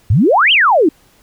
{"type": "exponential two-way sweep", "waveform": "sine", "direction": "up then down", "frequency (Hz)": [84.8, 3250, 281.4], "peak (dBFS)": -7, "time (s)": [0.1, 0.89], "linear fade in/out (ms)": 5, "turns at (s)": 0.52, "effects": ["pink hiss -51 dBFS RMS until 1.22 s"]}